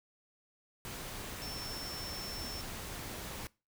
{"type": "tone in noise", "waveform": "sine", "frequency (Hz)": 5390, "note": "E8", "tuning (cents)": 38, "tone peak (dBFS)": -43, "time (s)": [1.42, 2.61], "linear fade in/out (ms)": 0, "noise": "pink", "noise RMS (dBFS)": -43, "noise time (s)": [0.85, 3.47], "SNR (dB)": -3, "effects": ["noise-tail reverb RT60 0.3 s tail -23 dB re dry"]}